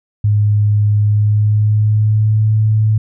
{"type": "tone with pitch glide", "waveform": "sine", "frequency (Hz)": [104.4, 108.33], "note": ["G#2", "A2"], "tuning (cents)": [10, -26], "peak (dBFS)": -9, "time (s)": [0.24, 2.98], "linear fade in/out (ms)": 5, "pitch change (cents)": 64, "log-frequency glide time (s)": [0.99, 2.5], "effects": []}